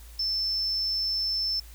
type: tone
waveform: sine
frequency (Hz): 5300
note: E8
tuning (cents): +9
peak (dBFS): -25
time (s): 0.19-1.6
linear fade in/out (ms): 5
effects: added 56 Hz sine -44 dBFS peak until 1.74 s + white hiss -53 dBFS RMS until 1.74 s